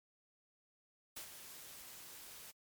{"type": "noise with ADSR envelope", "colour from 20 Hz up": "white", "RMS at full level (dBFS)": -45, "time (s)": [1.16, 2.52], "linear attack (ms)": 9, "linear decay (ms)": 90, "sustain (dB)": -8, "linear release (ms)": 20, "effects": ["MP3 96 kbps"]}